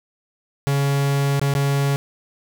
45% pulse tone with dropouts, 140 Hz, C#3, 18 cents sharp, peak -17 dBFS, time 0.67-1.96 s, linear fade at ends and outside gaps 0 ms, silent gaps 1.395-1.415 / 1.538-1.551 s, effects none

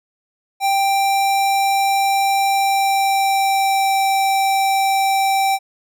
square tone with pitch glide, 786 to 779.2 Hz, G5 to G5, +4 to -11 cents, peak -15 dBFS, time 0.6-5.59 s, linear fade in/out 50 ms, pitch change -15 cents, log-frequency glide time 2.49-3.97 s, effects none

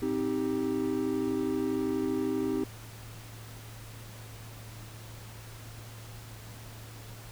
triangle chord, C minor, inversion none, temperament just, 261.6 / 314 / 392.4 Hz, C4 / Eb4 / G4, 0 / +16 / +2 cents, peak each -30 dBFS, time 0.02-2.64 s, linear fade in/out 5 ms, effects added 111 Hz sine -45 dBFS peak until 7.31 s + pink hiss -49 dBFS RMS until 7.31 s

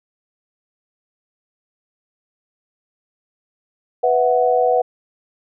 sine chord, B suspended fourth, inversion none, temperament equal, 493.9 / 659.3 / 740 Hz, B4 / E5 / F#5, 0 / 0 / 0 cents, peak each -16 / -20 / -17 dBFS, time 4.03-4.82 s, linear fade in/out 10 ms, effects none

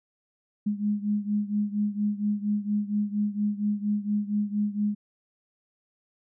sine beating tone pair, 206.2 / 210.5 Hz, G#3 / G#3, -12 / +24 cents, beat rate 4.3 Hz, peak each -26 / -29 dBFS, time 0.66-4.95 s, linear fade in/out 10 ms, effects none

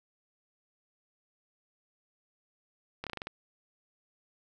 slowing click train, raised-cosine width 0.3 ms, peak -21 dBFS, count 7, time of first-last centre 3.04-3.27 s, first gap 27 ms, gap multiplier 1.14, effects none

